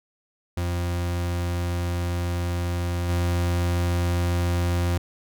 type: tone with level steps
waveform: 40% pulse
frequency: 87.3 Hz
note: F2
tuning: in tune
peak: -23 / -20 dBFS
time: 0.57-4.98 s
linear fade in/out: 5 ms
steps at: 3.08 s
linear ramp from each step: 20 ms
effects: none